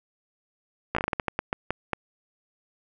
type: slowing click train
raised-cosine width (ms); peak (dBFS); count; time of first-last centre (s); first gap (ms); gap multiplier
0.5; -10; 13; 0.95-1.933; 15; 1.28
effects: none